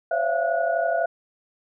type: tone cluster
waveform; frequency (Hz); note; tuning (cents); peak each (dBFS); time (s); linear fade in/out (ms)
sine; 524 / 568 / 671 / 703 / 1459; C5 / C#5 / E5 / F5 / F#6; +2 / +42 / +31 / +11 / -25; -30 / -31 / -22 / -29 / -30; 0.11-1.06; 5
effects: none